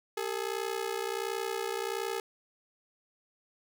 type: ring-modulated tone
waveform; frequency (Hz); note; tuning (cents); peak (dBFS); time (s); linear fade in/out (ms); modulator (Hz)
sawtooth; 424.2; G#4; +37; -25; 0.17-2.2; 2; 30.7
effects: none